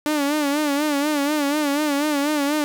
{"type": "tone with vibrato", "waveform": "sawtooth", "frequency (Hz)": 292.4, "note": "D4", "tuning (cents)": -7, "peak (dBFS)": -15, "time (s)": [0.06, 2.64], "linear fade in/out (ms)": 0, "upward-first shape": "sine", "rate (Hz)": 4.1, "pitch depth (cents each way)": 82, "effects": ["8-bit"]}